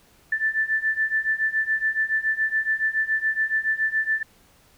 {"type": "beating tone pair", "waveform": "sine", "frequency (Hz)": [1759, 1766.1], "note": ["A6", "A6"], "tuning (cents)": [-1, 6], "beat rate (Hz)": 7.1, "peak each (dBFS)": [-25, -23], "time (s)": [0.32, 4.23], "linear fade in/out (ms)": 5, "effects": ["pink hiss -57 dBFS RMS until 4.77 s"]}